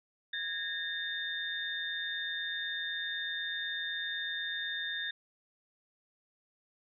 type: tone cluster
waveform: sine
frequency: 1659 / 1827 / 3629 Hz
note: G#6 / A#6 / A#7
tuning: -2 / -35 / -47 cents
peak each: -39 / -39 / -37 dBFS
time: 0.33-5.11 s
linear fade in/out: 5 ms
effects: none